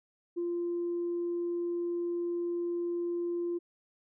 sine tone, 346.2 Hz, F4, 15 cents flat, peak -29 dBFS, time 0.36-3.59 s, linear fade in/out 20 ms, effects tanh soft clip ceiling -26 dBFS

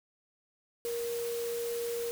sine tone in noise, 470.3 Hz, A#4, 15 cents sharp, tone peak -32 dBFS, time 0.85-2.11 s, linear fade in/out 0 ms, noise white, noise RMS -43 dBFS, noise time 0.85-2.11 s, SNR +8 dB, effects none

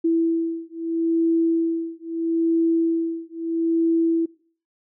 sine beating tone pair, 330 / 330.77 Hz, E4 / E4, +2 / +6 cents, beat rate 0.77 Hz, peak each -22 / -22 dBFS, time 0.04-4.26 s, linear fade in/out 10 ms, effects noise-tail reverb RT60 0.5 s tail -23 dB re dry

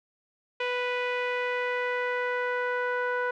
sawtooth tone with low-pass filter sweep, 493.9 Hz, B4, in tune, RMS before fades -29 dBFS, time 0.6-3.31 s, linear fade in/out 5 ms, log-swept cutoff 2600 to 1500 Hz, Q 2.8, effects none

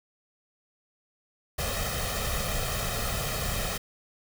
pink noise with comb filter, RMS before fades -30 dBFS, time 1.58-3.78 s, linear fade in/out 10 ms, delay 1.6 ms, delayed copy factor +0.75, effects none

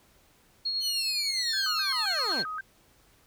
sine tone with tremolo, 4300 Hz, C8, 47 cents sharp, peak -26 dBFS, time 0.65-2.43 s, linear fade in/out 10 ms, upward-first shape sine, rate 9.8 Hz, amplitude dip 30%
15% pulse linear sweep, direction down, 3089 to 111.1 Hz, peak -26 dBFS, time 0.8-2.45 s, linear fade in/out 50 ms
sine tone with vibrato, 1403 Hz, F6, 8 cents sharp, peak -32 dBFS, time 1.53-2.61 s, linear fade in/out 5 ms, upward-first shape square, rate 3.8 Hz, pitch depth 190 cents each way
effects pink hiss -62 dBFS RMS until 3.26 s

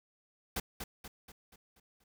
pink noise with echo, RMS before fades -35 dBFS, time 0.56-0.6 s, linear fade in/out 5 ms, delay 240 ms, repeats 6, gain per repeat -6 dB, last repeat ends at 2.04 s, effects none

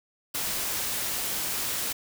white noise, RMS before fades -30 dBFS, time 0.34-1.93 s, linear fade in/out 10 ms, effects none

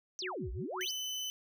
sine exponential two-way sweep, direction down then up, 6240 to 49.35 to 5790 Hz, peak -37 dBFS, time 0.19-0.91 s, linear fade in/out 0 ms, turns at 0.51 s
sine tone with tremolo, 370 Hz, F#4, in tune, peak -38 dBFS, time 0.22-0.86 s, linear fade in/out 2 ms, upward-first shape sine, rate 5.7 Hz, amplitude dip 95%
30% pulse tone, 3022 Hz, F#7, 36 cents sharp, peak -33 dBFS, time 0.81-1.3 s, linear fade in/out 0 ms
effects none

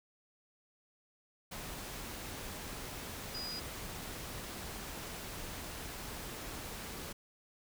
sine tone in noise, 4920 Hz, D#8, 20 cents flat, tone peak -40 dBFS, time 3.34-3.6 s, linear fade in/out 10 ms, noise pink, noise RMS -44 dBFS, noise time 1.51-7.13 s, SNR +1 dB, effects none

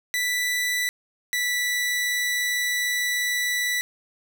sawtooth tone pair in turn, 1975.5 / 1967.1 Hz, B6 / B6, 0 / -7 cents, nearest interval unison, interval 7 cents, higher first, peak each -19 dBFS, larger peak neither, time 0.14-0.89 / 1.33-3.81 s, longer second, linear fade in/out 0 ms, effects none

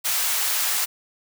white high-pass noise, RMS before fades -23 dBFS, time 0.04-0.86 s, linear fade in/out 20 ms, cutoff 780 Hz, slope 12 dB/octave, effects none

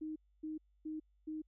sine tone bursts, 311.1 Hz, D#4, in tune, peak -39 dBFS, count 4, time 0.01-1.42 s, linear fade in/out 10 ms, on 150 ms, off 270 ms, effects added 50 Hz sine -69 dBFS peak until 1.47 s

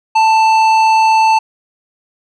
sine tone with tanh clipping, 884 Hz, A5, 8 cents sharp, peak -9 dBFS, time 0.15-1.39 s, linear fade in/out 10 ms, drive 12 dB, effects none

